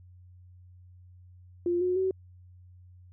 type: tone with pitch steps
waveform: sine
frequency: 349.2 / 363.2 / 377.7 Hz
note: F4 / F#4 / F#4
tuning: 0 / -32 / +36 cents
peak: -24 dBFS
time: 1.66-2.11 s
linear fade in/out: 2 ms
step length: 150 ms
effects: added 90 Hz sine -50 dBFS peak until 3.12 s